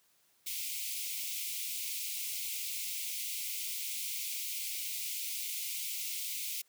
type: high-pass noise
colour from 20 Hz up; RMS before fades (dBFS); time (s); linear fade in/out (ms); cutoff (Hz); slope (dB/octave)
white; -38; 0.46-6.62; 10; 2100; 96
effects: white hiss -70 dBFS RMS until 6.68 s + high-pass 80 Hz 12 dB/octave